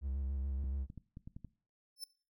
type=tone with vibrato; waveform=triangle; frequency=67.8 Hz; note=C#2; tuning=38 cents flat; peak=-33 dBFS; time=0.01-0.87 s; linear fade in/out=50 ms; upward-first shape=square; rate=7 Hz; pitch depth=43 cents each way
type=clicks; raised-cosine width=5 ms; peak=-35 dBFS; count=7; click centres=0.64 / 0.901 / 0.977 / 1.171 / 1.275 / 1.365 / 1.447 s
type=tone with exponential growth; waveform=sawtooth; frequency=5290 Hz; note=E8; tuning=5 cents sharp; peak=-35 dBFS; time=1.96-2.04 s; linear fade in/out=5 ms; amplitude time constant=17 ms
effects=noise-tail reverb RT60 0.4 s tail -20 dB re dry